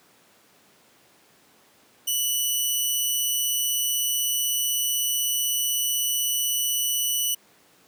10% pulse tone with amplitude modulation, 2960 Hz, F#7, in tune, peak -13 dBFS, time 2.07-7.35 s, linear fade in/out 10 ms, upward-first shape sine, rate 136 Hz, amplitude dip 25%, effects pink hiss -57 dBFS RMS until 7.87 s + high-pass 200 Hz 12 dB/octave

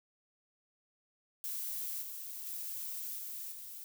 violet noise with level steps, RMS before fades -39 / -44 / -41 / -43 / -47 dBFS, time 1.44-3.84 s, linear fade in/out 0 ms, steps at 2.01 / 2.45 / 3.17 / 3.51 s, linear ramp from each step 20 ms, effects none

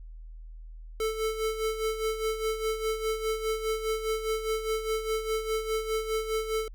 square tone with tremolo, 440 Hz, A4, in tune, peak -26 dBFS, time 1-6.68 s, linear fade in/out 2 ms, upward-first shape sine, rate 4.9 Hz, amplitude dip 65%, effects added 40 Hz sine -41 dBFS peak until 6.74 s

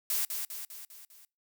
blue noise with echo, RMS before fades -30 dBFS, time 0.1-0.25 s, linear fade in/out 2 ms, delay 200 ms, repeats 5, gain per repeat -5 dB, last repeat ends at 1.25 s, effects noise-tail reverb RT60 0.3 s tail -26 dB re dry

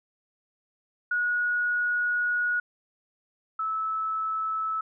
sine tone pair in turn, 1454 / 1305.1 Hz, F#6 / E6, -31 / -18 cents, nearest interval major second, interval 187 cents, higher first, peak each -23 / -26 dBFS, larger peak first, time 1.11-2.6 / 3.59-4.81 s, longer first, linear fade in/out 5 ms, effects none

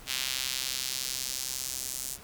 sawtooth tone with high-pass filter sweep, 130.81 Hz, C3, in tune, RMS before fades -34 dBFS, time 0.06-2.18 s, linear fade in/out 50 ms, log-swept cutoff 3100 to 7600 Hz, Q 1.2, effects pink hiss -50 dBFS RMS until 2.23 s

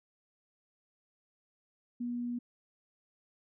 sine tone, 241.5 Hz, B3, 39 cents flat, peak -33 dBFS, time 2-2.39 s, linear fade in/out 10 ms, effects none

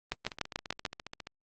two click trains, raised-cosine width 0.2 ms, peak -13 / -23 dBFS, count 6 / 16, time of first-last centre 0.12-0.852 / 0.25-1.27 s, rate 6.83 / 14.7 Hz, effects low-pass 7000 Hz 12 dB/octave + Opus 24 kbps

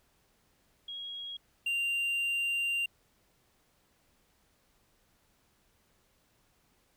sine / triangle tone pair in turn, 3297 / 2780 Hz, G#7 / F7, -13 / -9 cents, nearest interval minor third, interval 296 cents, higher first, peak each -38 / -27 dBFS, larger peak second, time 0.88-1.37 / 1.66-2.86 s, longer second, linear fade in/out 5 ms, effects pink hiss -70 dBFS RMS until 6.96 s

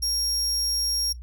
30% pulse tone, 5580 Hz, F8, 2 cents flat, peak -19 dBFS, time 0.02-1.13 s, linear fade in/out 10 ms, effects noise-tail reverb RT60 0.1 s tail -19 dB re dry + added 60 Hz sine -36 dBFS peak until 1.22 s

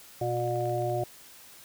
harmonic tone, 120.1 Hz, B2, 48 cents flat, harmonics 1 / 3 / 5 / 6, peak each -32 / -32 / -32 / -32 dBFS, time 0.21-1.04 s, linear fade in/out 5 ms
clicks, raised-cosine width 0.3 ms, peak -36 dBFS, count 12, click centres 0.37 / 0.401 / 0.44 / 0.477 / 0.51 / 0.558 / 0.608 / 0.656 / 0.696 / 0.781 / 0.821 / 0.898 s
effects white hiss -51 dBFS RMS until 1.64 s

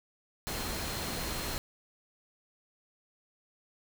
sine tone in noise, 4186 Hz, C8, in tune, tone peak -45 dBFS, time 0.47-1.58 s, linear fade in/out 0 ms, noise pink, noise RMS -36 dBFS, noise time 0.47-1.58 s, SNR -12 dB, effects none

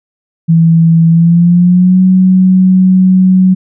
sine tone with pitch glide, 164.81 to 186.06 Hz, E3 to F#3, 0 to +10 cents, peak -3 dBFS, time 0.48-3.55 s, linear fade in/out 20 ms, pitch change +210 cents, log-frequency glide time 1.09-2.01 s, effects none

